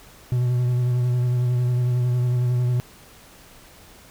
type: tone with vibrato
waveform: triangle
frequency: 123.47 Hz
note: B2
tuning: in tune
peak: -16 dBFS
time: 0.32-2.8 s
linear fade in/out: 0 ms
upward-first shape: sine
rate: 11 Hz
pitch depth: 23 cents each way
effects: pink hiss -48 dBFS RMS until 4.1 s

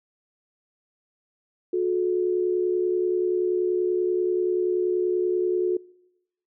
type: tone pair together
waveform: sine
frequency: 361.8 / 432.2 Hz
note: F#4 / A4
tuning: -39 / -31 cents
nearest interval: minor third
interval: 308 cents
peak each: -22 / -28 dBFS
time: 1.73-5.77 s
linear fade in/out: 5 ms
effects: noise-tail reverb RT60 0.9 s tail -24 dB re dry

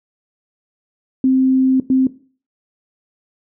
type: tone bursts at uneven times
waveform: sine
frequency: 261.6 Hz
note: C4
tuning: in tune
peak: -10 dBFS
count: 2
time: 1.24-1.8 / 1.9-2.07 s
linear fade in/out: 2 ms
effects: noise-tail reverb RT60 0.4 s tail -17 dB re dry

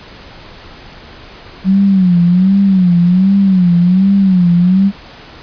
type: tone with vibrato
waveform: sine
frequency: 185 Hz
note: F#3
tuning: in tune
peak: -6 dBFS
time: 1.64-4.92 s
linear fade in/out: 50 ms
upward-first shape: sine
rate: 1.3 Hz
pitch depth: 120 cents each way
effects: pink hiss -35 dBFS RMS until 5.42 s + resampled to 11025 Hz

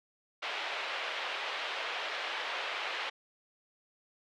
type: band-pass noise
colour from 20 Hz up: white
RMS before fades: -37 dBFS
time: 0.42-3.1 s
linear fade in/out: 10 ms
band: 470 to 3300 Hz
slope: 24 dB/octave
effects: none

